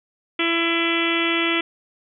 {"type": "harmonic tone", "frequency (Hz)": 334.7, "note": "E4", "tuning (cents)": 26, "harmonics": [1, 2, 3, 4, 5, 6, 7, 8, 9, 10], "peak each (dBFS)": [-23, -33, -34, -28, -35, -26, -26, -28, -29, -29], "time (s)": [0.39, 1.61], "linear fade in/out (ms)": 5, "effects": []}